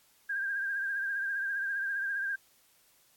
sine tone with vibrato, 1600 Hz, G6, 35 cents sharp, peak -30 dBFS, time 0.29-2.36 s, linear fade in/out 10 ms, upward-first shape triangle, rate 15 Hz, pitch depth 57 cents each way, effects white hiss -65 dBFS RMS until 3.16 s + AAC 64 kbps

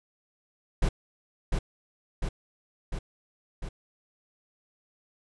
brown noise with echo, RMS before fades -23 dBFS, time 0.82-0.89 s, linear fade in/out 5 ms, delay 700 ms, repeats 4, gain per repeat -3 dB, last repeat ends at 3.69 s, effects resampled to 24000 Hz

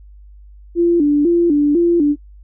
sine tone with vibrato, 316.6 Hz, D#4, 30 cents sharp, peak -10 dBFS, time 0.75-2.16 s, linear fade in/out 50 ms, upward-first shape square, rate 2 Hz, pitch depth 140 cents each way, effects noise-tail reverb RT60 0.1 s tail -24 dB re dry + added 50 Hz sine -38 dBFS peak until 2.43 s

